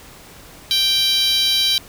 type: tone with high-pass filter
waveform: 10% pulse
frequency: 784 Hz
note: G5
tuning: in tune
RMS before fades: -17 dBFS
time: 0.71-1.78 s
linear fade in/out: 0 ms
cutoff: 3600 Hz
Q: 3.8
effects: pink hiss -42 dBFS RMS until 1.88 s